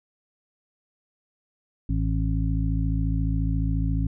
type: harmonic tone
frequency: 54.3 Hz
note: A1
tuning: 22 cents flat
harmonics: 1 / 2 / 3 / 5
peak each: -24 / -27 / -29 / -31 dBFS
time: 1.89-4.07 s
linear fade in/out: 5 ms
effects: none